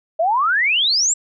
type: exponential sweep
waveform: sine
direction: up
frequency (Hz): 622.3 to 7800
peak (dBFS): -14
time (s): 0.19-1.14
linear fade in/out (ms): 10
effects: none